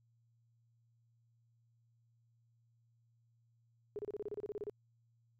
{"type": "tone bursts", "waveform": "sine", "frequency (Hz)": 415.3, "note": "G#4", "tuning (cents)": 0, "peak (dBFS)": -38, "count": 13, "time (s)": [3.96, 4.697], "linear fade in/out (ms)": 0, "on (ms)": 29, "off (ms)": 30, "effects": ["added 116 Hz sine -70 dBFS peak until 5.39 s"]}